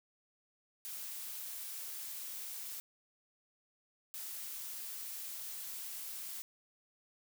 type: noise bursts at uneven times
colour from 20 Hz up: blue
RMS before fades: -44 dBFS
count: 2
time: 0.85-2.8 / 4.14-6.42 s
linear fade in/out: 0 ms
effects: none